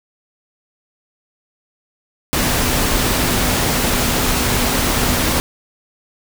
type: tone in noise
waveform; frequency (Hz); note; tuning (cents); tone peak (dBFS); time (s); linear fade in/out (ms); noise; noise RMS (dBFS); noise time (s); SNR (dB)
sine; 246.9; B3; 0; -26; 2.33-5.4; 0; pink; -17; 2.33-5.4; -12
effects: none